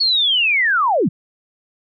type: linear sweep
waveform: sine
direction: down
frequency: 4435 to 123.6 Hz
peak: -13 dBFS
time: 0-1.09 s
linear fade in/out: 10 ms
effects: none